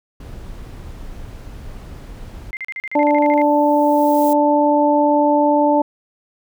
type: noise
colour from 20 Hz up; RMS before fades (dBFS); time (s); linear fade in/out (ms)
brown; -33; 0.2-2.51; 5
type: tone bursts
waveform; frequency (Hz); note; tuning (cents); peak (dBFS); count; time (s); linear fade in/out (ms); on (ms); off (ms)
sine; 2093; C7; 0; -24; 12; 2.53-3.416; 0; 39; 38
type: noise with exponential growth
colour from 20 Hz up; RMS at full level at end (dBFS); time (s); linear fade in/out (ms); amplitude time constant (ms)
violet; -29; 2.95-4.33; 0; 300
type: harmonic tone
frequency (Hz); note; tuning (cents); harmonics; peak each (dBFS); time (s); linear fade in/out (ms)
293.7; D4; 0; 1 / 2 / 3; -16 / -16 / -16; 2.95-5.82; 5
effects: none